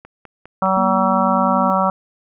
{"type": "click train", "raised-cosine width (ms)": 0.5, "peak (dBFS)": -23, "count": 4, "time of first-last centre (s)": [0.05, 0.659], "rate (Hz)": 4.93}
{"type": "harmonic tone", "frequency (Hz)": 190, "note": "F#3", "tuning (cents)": 46, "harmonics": [1, 3, 4, 5, 6, 7], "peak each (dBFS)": [-21, -21, -21, -21, -21, -21], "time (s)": [0.62, 1.9], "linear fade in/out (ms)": 2}
{"type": "tone with pitch glide", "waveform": "sine", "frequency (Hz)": [236.9, 243.3], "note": ["A#3", "B3"], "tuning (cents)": [28, -26], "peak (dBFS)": -21, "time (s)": [0.77, 1.7], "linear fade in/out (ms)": 0, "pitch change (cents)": 46, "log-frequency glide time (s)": [1.23, 1.56]}
{"effects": []}